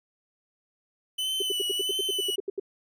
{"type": "tone with vibrato", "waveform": "45% pulse", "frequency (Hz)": 3000, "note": "F#7", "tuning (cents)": 23, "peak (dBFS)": -27, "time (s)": [1.18, 2.36], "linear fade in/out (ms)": 10, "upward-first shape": "sine", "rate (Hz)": 1.5, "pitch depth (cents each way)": 42}
{"type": "tone bursts", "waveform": "sine", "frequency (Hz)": 393.9, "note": "G4", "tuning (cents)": 8, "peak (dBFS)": -26, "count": 13, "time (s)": [1.4, 2.598], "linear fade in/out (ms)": 5, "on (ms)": 22, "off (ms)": 76}
{"effects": ["resampled to 32000 Hz"]}